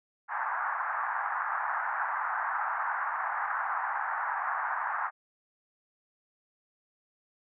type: band-pass noise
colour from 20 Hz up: pink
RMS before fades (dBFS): -32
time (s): 0.28-5.11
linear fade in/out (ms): 50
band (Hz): 800 to 1700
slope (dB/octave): 48
effects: none